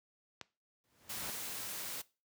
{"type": "click", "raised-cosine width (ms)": 0.2, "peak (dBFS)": -25, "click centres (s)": 0.413}
{"type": "noise with exponential growth", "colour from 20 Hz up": "pink", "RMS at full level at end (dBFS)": -41, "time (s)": [0.84, 1.3], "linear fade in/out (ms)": 0, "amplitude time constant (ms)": 100}
{"type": "noise", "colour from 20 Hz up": "white", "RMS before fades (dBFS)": -42, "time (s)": [1.09, 2.02], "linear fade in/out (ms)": 10}
{"effects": ["noise-tail reverb RT60 0.3 s tail -20 dB re dry", "high-pass 80 Hz 12 dB/octave"]}